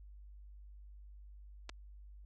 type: clicks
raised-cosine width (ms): 0.2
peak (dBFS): -28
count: 2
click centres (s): 1.693 / 1.696
effects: added 50 Hz sine -51 dBFS peak until 2.25 s + AAC 32 kbps